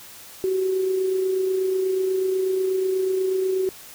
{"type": "tone with amplitude modulation", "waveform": "sine", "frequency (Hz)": 377.1, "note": "F#4", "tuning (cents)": 33, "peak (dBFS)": -18, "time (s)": [0.44, 3.69], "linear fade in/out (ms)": 0, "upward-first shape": "sine", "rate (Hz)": 28.2, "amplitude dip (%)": 35, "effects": ["white hiss -43 dBFS RMS until 3.94 s"]}